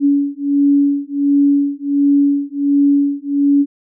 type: beating tone pair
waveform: sine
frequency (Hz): 282.6 / 284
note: C#4 / C#4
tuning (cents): +34 / +42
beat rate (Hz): 1.4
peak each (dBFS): -14 / -14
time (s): 0-3.66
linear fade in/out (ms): 50
effects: none